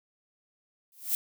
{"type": "noise with exponential growth", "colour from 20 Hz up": "violet", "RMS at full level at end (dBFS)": -24, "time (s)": [0.92, 1.15], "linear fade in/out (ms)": 1, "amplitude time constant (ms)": 49, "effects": []}